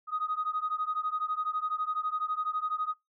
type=beating tone pair; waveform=sine; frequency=1244.5 / 1256.5 Hz; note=D#6 / D#6; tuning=0 / +17 cents; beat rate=12 Hz; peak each=-31 / -32 dBFS; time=0.07-2.95 s; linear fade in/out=50 ms; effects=noise-tail reverb RT60 0.2 s tail -25 dB re dry + tanh soft clip ceiling -22 dBFS